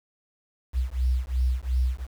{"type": "beating tone pair", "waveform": "sine", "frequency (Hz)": [61.74, 64.54], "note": ["B1", "C2"], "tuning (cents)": [0, -23], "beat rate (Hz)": 2.8, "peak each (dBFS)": -25, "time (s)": [0.73, 2.07], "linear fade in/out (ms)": 50, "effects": ["8-bit"]}